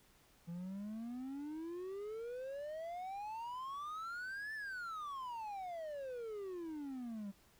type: exponential two-way sweep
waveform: triangle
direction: up then down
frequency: 166.4 to 1778 to 194.1 Hz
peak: -40 dBFS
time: 0.47-7.32 s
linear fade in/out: 20 ms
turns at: 4.54 s
effects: pink hiss -68 dBFS RMS until 7.59 s